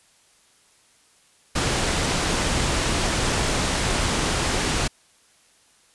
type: low-pass noise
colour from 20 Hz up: pink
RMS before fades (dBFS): -23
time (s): 1.55-4.88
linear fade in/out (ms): 10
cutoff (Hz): 9500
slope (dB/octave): 24
effects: white hiss -58 dBFS RMS until 5.94 s + resampled to 24000 Hz